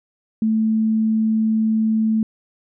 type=tone; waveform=sine; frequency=220 Hz; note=A3; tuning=in tune; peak=-15 dBFS; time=0.42-2.23 s; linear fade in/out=2 ms; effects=none